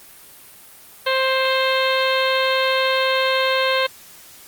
harmonic tone, 526 Hz, C5, 9 cents sharp, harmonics 1 / 2 / 3 / 4 / 5 / 6 / 7 / 8, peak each -20 / -23 / -25 / -26 / -27 / -28 / -28 / -29 dBFS, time 1.06-3.87 s, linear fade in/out 10 ms, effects white hiss -44 dBFS RMS until 4.47 s + Opus 32 kbps

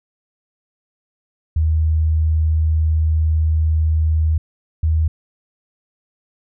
sine tone pair in turn, 78.9 / 79.3 Hz, D#2 / D#2, +25 / +33 cents, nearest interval unison, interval 8 cents, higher second, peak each -13 dBFS, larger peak neither, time 1.56-4.38 / 4.83-5.08 s, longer first, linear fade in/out 5 ms, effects none

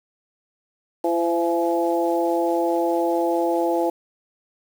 harmonic tone with a mistuned harmonic, 169.2 Hz, E3, 45 cents sharp, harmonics 2 / 3 / 4 / 5, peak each -22 / -24 / -25 / -26 dBFS, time 1.04-3.9 s, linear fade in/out 5 ms, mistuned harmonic 3, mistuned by +16 cents, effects 7-bit

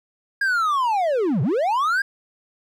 triangle linear two-way sweep, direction down then up, 1642 to 115 to 1642 Hz, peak -16 dBFS, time 0.41-2.02 s, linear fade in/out 5 ms, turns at 1.42 s, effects none

